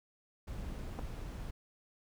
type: noise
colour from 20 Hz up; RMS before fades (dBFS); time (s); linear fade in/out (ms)
brown; -42; 0.47-1.51; 10
type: clicks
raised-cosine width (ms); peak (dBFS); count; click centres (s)
1; -28; 2; 0.989 / 0.993
effects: none

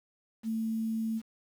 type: tone with quantisation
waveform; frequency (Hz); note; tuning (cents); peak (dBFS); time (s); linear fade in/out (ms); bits
sine; 223.1; A3; +24; -29; 0.43-1.22; 50; 9
effects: none

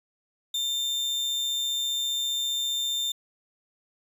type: tone with amplitude modulation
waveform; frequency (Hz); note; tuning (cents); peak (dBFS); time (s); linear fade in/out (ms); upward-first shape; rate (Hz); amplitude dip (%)
35% pulse; 3600; A7; +39; -22; 0.54-3.12; 5; sine; 135; 35
effects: resampled to 32000 Hz

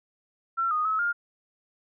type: tone with pitch steps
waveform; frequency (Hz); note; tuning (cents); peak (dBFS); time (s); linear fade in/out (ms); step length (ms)
sine; 1352 / 1237 / 1290 / 1410; E6 / D#6 / E6 / F6; +43 / -10 / -38 / +16; -23; 0.57-1.13; 20; 140
effects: none

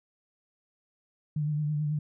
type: tone with vibrato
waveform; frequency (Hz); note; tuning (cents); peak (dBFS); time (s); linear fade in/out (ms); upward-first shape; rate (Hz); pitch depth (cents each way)
sine; 150; D3; +37; -26; 1.36-1.99; 5; triangle; 9.2; 45
effects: none

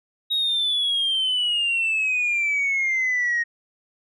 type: exponential sweep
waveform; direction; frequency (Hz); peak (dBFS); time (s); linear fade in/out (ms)
sine; down; 3804 to 1864.7; -18; 0.3-3.44; 20
effects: tanh soft clip ceiling -17 dBFS

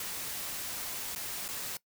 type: noise with dropouts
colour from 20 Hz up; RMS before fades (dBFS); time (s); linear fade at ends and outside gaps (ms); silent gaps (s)
white; -38; 0-1.77; 2; 1.15-1.159 / 1.481-1.487
effects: noise-tail reverb RT60 0.1 s tail -20 dB re dry

